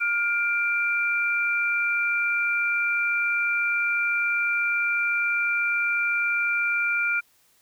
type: tone pair together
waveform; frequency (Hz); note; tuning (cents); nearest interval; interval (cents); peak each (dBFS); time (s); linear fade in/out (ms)
sine; 1413 / 2361; F6 / D7; +20 / +9; major sixth; 889; -24; 0-7.21; 20
effects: white hiss -62 dBFS RMS until 7.61 s